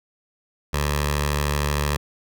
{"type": "tone with notch filter", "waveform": "10% pulse", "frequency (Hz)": 73.2, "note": "D2", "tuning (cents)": -5, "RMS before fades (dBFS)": -23, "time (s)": [0.73, 1.97], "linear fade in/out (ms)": 10, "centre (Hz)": 280, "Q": 0.62, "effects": []}